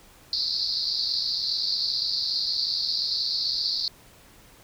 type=band-pass noise; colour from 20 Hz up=white; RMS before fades=-27 dBFS; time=0.33-3.88 s; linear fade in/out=0 ms; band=4100 to 4900 Hz; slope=96 dB/octave; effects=pink hiss -53 dBFS RMS until 4.63 s